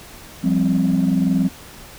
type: chord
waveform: sine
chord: F suspended second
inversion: none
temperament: equal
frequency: 174.61 / 196 / 261.6 Hz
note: F3 / G3 / C4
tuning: 0 / 0 / 0 cents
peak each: -18 dBFS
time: 0.43-1.49 s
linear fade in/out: 20 ms
effects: tanh soft clip ceiling -9 dBFS + pink hiss -40 dBFS RMS until 1.98 s